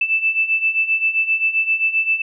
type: beating tone pair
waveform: sine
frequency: 2637 / 2644.6 Hz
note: E7 / E7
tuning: 0 / +5 cents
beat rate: 7.6 Hz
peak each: -21 / -17 dBFS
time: 0.01-2.22 s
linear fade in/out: 5 ms
effects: none